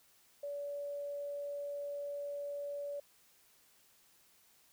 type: tone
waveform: sine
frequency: 573 Hz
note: D5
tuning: 43 cents flat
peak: -38 dBFS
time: 0.43-3 s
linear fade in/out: 5 ms
effects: white hiss -67 dBFS RMS until 4.72 s